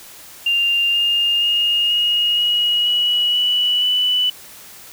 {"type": "tone with pitch steps", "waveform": "sine", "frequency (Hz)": [2794, 2820, 2846, 2873, 2899, 2926, 2953, 2981], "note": ["F7", "F7", "F7", "F7", "F#7", "F#7", "F#7", "F#7"], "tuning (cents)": [0, 16, 32, 48, -36, -20, -4, 12], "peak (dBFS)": -14, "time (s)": [0.46, 4.3], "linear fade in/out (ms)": 5, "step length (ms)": 480, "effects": ["white hiss -40 dBFS RMS until 4.92 s"]}